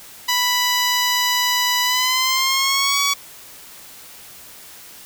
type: tone with pitch glide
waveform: 10% pulse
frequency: 987.8 to 1128.1 Hz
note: B5 to C#6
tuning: 0 to +30 cents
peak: -8 dBFS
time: 0.28-3.14 s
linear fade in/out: 10 ms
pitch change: +230 cents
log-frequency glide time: 1.83-2.99 s
effects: white hiss -41 dBFS RMS until 5.05 s